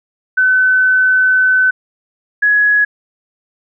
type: tone pair in turn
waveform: sine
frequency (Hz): 1514 / 1677.7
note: F#6 / G#6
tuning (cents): +39 / +17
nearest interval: major second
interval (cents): 178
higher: second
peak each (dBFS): -8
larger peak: neither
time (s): 0.37-1.71 / 2.42-2.85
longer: first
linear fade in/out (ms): 10
effects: none